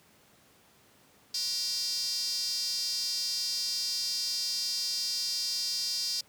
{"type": "tone with high-pass filter", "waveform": "square", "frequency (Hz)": 212.8, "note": "G#3", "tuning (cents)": 42, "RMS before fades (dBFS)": -32, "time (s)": [1.34, 6.21], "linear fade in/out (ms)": 5, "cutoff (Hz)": 4900, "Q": 8.2, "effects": ["pink hiss -61 dBFS RMS until 6.28 s", "high-pass 100 Hz 12 dB/octave"]}